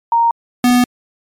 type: tone pair in turn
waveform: sine / square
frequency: 930 / 246.3 Hz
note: A#5 / B3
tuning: -4 / -5 cents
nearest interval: octave + major seventh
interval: 2301 cents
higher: first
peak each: -9 dBFS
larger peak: neither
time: 0.12-0.31 / 0.64-0.84 s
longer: second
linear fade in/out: 2 ms
effects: MP3 64 kbps